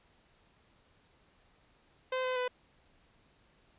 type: tone with pitch steps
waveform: sawtooth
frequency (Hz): 515 / 510 / 499.6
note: C5 / C5 / B4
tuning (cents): -28 / -44 / +20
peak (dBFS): -27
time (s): 2.12-2.48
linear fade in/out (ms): 5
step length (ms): 120
effects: pink hiss -67 dBFS RMS until 3.78 s + resampled to 8000 Hz